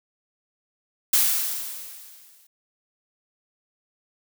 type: noise with exponential decay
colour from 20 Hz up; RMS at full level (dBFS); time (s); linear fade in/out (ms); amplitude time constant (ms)
blue; -17; 1.13-2.47; 5; 290
effects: none